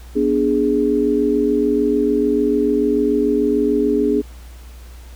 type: chord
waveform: sine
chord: G# diminished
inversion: first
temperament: equal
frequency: 246.9 / 293.7 / 415.3 Hz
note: B3 / D4 / G#4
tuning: 0 / 0 / 0 cents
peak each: -20 / -18 / -17 dBFS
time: 0.15-4.22 s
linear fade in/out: 20 ms
effects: added 60 Hz sine -35 dBFS peak until 5.15 s + pink hiss -47 dBFS RMS until 5.15 s